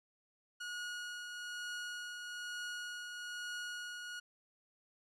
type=tone with tremolo; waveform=sawtooth; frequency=1448 Hz; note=F#6; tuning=38 cents flat; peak=-36 dBFS; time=0.6-4.2 s; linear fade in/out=10 ms; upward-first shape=triangle; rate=1.1 Hz; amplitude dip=40%; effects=low-pass 8000 Hz 12 dB/octave